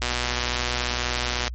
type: click train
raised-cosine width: 0.2 ms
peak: -7 dBFS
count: 179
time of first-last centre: 0.02-1.479 s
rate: 122 Hz
effects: added 60 Hz sine -30 dBFS peak until 1.54 s + MP3 32 kbps